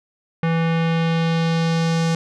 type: tone with low-pass filter sweep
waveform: square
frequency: 164.81 Hz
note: E3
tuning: in tune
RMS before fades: -19 dBFS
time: 0.43-2.15 s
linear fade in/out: 2 ms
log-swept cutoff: 2200 to 6500 Hz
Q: 1.4
effects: none